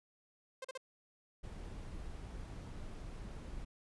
sawtooth tone bursts, 523.3 Hz, C5, in tune, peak -38 dBFS, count 3, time 0.62-0.776 s, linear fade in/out 5 ms, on 26 ms, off 39 ms
brown noise, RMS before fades -46 dBFS, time 1.43-3.65 s, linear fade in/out 10 ms
effects resampled to 24000 Hz

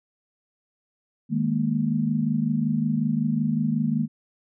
sine chord, D# suspended fourth, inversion none, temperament equal, 155.56 / 207.7 / 233.1 Hz, D#3 / G#3 / A#3, 0 / 0 / 0 cents, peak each -26 / -26 / -24 dBFS, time 1.29-4.08 s, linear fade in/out 50 ms, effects none

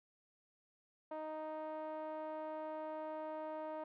5% pulse tone with low-pass filter, 311.1 Hz, D#4, in tune, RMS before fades -44 dBFS, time 1.11-3.84 s, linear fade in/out 5 ms, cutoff 760 Hz, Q 3.7, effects none

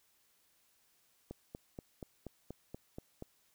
click train, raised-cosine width 2 ms, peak -30 dBFS, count 9, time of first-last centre 1.31-3.224 s, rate 4.18 Hz, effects white hiss -72 dBFS RMS until 3.54 s

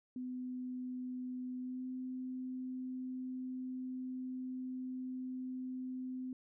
sine tone with pitch glide, 252.4 to 256.1 Hz, B3 to C4, +38 to -37 cents, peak -39 dBFS, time 0.16-6.33 s, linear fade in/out 2 ms, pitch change +25 cents, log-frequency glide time 1.59-1.86 s, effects none

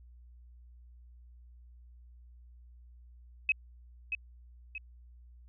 sine tone with echo, 2554 Hz, D#7, 45 cents sharp, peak -23 dBFS, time 3.49-3.52 s, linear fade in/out 2 ms, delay 630 ms, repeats 2, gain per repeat -7 dB, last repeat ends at 4.78 s, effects added 60 Hz sine -52 dBFS peak until 5.48 s

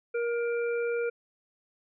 harmonic tone, 471.5 Hz, A#4, 20 cents sharp, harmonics 1 / 3 / 5, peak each -27 / -37 / -41 dBFS, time 0.14-1.1 s, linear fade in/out 10 ms, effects none

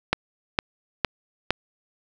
click train, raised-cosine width 0.3 ms, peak -3 dBFS, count 4, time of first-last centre 0.13-1.506 s, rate 2.18 Hz, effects none

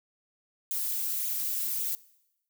violet noise with flanger, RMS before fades -31 dBFS, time 0.71-1.95 s, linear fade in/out 0 ms, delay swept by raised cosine 0.28 to 5.28 ms, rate 1.8 Hz, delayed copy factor +0.65, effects noise-tail reverb RT60 0.9 s tail -21 dB re dry

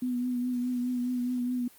sine tone with vibrato, 247.5 Hz, B3, 4 cents sharp, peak -27 dBFS, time 0.02-1.68 s, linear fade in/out 5 ms, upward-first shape triangle, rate 4.8 Hz, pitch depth 35 cents each way, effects white hiss -56 dBFS RMS until 1.78 s + Opus 32 kbps

